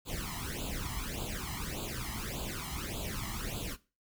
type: noise with flanger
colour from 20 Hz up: pink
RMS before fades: -38 dBFS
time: 0.05-3.77 s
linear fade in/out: 50 ms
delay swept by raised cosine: 0.26 to 1 ms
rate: 1.7 Hz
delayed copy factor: +0.9
effects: noise-tail reverb RT60 0.3 s tail -18 dB re dry